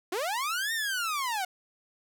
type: linear two-way sweep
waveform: sawtooth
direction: up then down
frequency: 329.6 to 1860 to 714 Hz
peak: -25 dBFS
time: 0.12-1.45 s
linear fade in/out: 5 ms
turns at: 0.73 s
effects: none